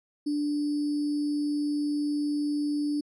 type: tone with sample-and-hold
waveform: sine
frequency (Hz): 293.7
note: D4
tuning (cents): 0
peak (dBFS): -25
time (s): 0.26-3.01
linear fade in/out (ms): 10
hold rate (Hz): 4900
effects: low-pass 9000 Hz 12 dB/octave